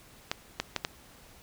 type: clicks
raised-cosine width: 0.2 ms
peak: -11 dBFS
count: 4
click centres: 0.315 / 0.6 / 0.763 / 0.849 s
effects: pink hiss -55 dBFS RMS until 1.42 s